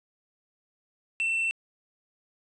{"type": "tone", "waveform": "triangle", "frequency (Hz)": 2687, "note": "E7", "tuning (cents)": 33, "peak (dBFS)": -23, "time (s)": [1.2, 1.51], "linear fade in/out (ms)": 0, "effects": ["resampled to 22050 Hz"]}